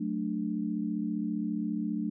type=chord; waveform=sine; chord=D major; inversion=first; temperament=equal with one note detuned; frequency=185 / 220 / 295.5 Hz; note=F#3 / A3 / D4; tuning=0 / 0 / +11 cents; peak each=-35 / -32 / -34 dBFS; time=0-2.1 s; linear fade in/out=10 ms; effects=none